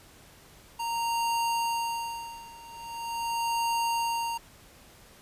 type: tone with tremolo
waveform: square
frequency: 928 Hz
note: A#5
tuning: 8 cents flat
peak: -26 dBFS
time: 0.79-4.38 s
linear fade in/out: 10 ms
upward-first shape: sine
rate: 0.42 Hz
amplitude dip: 90%
effects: pink hiss -54 dBFS RMS until 5.21 s + resampled to 32000 Hz